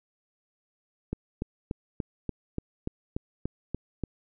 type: click train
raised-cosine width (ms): 3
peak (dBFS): -17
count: 11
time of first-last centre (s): 1.13-4.037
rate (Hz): 3.44
effects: none

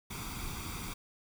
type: noise with comb filter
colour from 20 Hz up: pink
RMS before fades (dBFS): -40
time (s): 0.1-0.94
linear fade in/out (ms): 10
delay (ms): 0.85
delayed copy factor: +0.7
effects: none

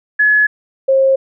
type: tone pair in turn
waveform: sine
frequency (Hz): 1700 / 535.5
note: G#6 / C5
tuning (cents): +40 / +40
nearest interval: octave + minor sixth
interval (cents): 2000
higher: first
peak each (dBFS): -8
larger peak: neither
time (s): 0.19-0.47 / 0.88-1.16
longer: neither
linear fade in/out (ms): 10
effects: none

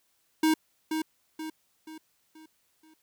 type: tone with echo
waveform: square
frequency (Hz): 315.1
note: D#4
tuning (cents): +22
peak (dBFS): -21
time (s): 0.43-0.54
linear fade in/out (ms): 5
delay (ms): 480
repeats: 5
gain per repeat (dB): -7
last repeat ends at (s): 2.94
effects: white hiss -71 dBFS RMS until 3.02 s

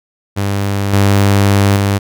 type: tone with level steps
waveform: sawtooth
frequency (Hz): 99.8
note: G2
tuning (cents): +32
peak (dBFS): -10 / -4 / -7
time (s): 0.36-1.99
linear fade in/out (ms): 20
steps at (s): 0.93 / 1.76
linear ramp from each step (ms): 2
effects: none

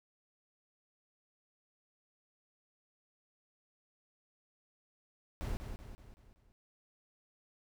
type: noise with echo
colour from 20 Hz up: brown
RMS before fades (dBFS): -37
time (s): 5.41-5.57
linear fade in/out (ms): 0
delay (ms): 190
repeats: 5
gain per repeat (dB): -6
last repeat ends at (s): 6.52
effects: none

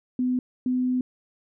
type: tone pair in turn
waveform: sine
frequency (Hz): 251.7 / 252.6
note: B3 / B3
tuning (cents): +33 / +39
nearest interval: unison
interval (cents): 6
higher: second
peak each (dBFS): -21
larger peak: neither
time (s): 0.19-0.39 / 0.66-1.01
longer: second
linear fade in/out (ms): 2
effects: none

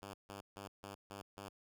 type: tone bursts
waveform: 5% pulse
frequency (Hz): 99.3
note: G2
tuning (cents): +23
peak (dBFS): -36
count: 6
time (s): 0.02-1.49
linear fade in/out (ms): 5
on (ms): 120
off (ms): 150
effects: none

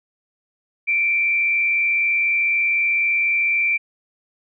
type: tone with frequency modulation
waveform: sine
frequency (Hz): 2349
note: D7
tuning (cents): 0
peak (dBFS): -16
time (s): 0.87-3.78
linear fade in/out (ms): 20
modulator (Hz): 84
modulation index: 0.63
effects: none

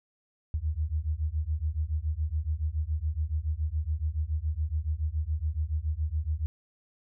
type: beating tone pair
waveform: sine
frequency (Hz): 74 / 81.1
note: D2 / E2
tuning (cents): +14 / -28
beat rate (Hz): 7.1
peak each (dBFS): -30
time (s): 0.54-6.46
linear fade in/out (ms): 0
effects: none

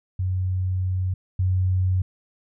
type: tone pair in turn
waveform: sine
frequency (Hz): 92.6 / 92.6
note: F#2 / F#2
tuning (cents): +2 / +2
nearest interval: unison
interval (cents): 0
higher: neither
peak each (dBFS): -21 / -18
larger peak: second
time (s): 0.19-1.14 / 1.39-2.02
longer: first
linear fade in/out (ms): 5
effects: none

